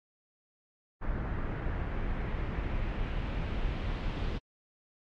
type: noise with low-pass filter sweep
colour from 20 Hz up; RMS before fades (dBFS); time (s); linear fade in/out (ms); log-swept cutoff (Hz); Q
brown; -33; 1.01-4.39; 20; 1600 to 3400; 1.7
effects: AAC 64 kbps